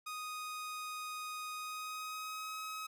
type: tone with pitch glide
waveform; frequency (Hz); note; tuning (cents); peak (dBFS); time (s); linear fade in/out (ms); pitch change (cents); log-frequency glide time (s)
sawtooth; 1244.5 to 1273.6; D#6 to D#6; 0 to +40; -37; 0.06-2.87; 10; +40; 1.53-2.58
effects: none